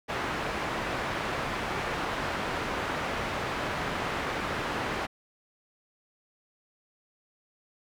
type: low-pass noise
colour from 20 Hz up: white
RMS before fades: -32 dBFS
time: 0.08-5.07 s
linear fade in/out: 20 ms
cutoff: 1600 Hz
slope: 12 dB/octave
effects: none